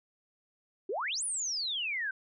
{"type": "exponential two-way sweep", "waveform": "sine", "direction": "up then down", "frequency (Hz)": [345.4, 10130, 1516], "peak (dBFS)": -31, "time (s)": [0.89, 2.11], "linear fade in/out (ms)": 5, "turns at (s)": 1.24, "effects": []}